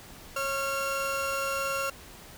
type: tone pair together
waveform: 30% pulse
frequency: 546.9 / 1378 Hz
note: C#5 / F6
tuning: -23 / -24 cents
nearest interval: octave + major third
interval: 1599 cents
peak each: -29 / -28 dBFS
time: 0.36-1.9 s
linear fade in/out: 5 ms
effects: pink hiss -48 dBFS RMS until 2.37 s